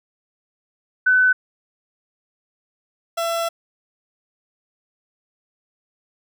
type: tone pair in turn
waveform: sine / 30% pulse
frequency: 1507 / 671.3 Hz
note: F#6 / E5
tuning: +31 / +31 cents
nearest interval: octave + major second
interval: 1400 cents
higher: first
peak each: -12 / -18 dBFS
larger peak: first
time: 1.06-1.33 / 3.17-3.49 s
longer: second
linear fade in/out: 10 ms
effects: none